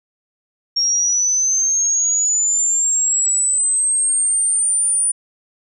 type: linear sweep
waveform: sine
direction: up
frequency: 5540 to 9460 Hz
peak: -14 dBFS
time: 0.76-5.12 s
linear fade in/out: 10 ms
effects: none